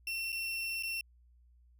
35% pulse tone with dropouts, 2711 Hz, E7, 48 cents sharp, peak -33 dBFS, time 0.07-1.01 s, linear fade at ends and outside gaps 2 ms, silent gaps 0.321-0.326 / 0.826-0.833 s, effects added 60 Hz sine -60 dBFS peak until 1.79 s

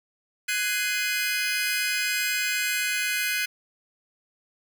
sawtooth chord, Ab dominant seventh, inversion third, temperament just, 1495.1 / 1661.2 / 2077 / 2492 Hz, Gb6 / Ab6 / C7 / Eb7, +18 / 0 / -13 / +2 cents, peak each -26 / -29 / -27 / -25 dBFS, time 0.48-3.46 s, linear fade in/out 10 ms, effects none

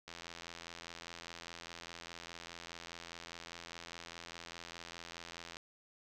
click train, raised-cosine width 0.2 ms, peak -29 dBFS, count 467, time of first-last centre 0.08-5.569 s, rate 84.9 Hz, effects none

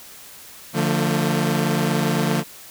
sawtooth chord, D minor, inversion none, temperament equal with one note detuned, 146.83 / 174.61 / 224.5 Hz, D3 / F3 / A3, 0 / 0 / +35 cents, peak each -19 dBFS, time 0.73-2.44 s, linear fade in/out 50 ms, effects white hiss -42 dBFS RMS until 2.7 s

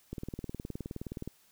click train, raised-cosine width 3 ms, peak -25 dBFS, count 23, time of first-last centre 0.13-1.276 s, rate 19.2 Hz, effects white hiss -65 dBFS RMS until 1.51 s

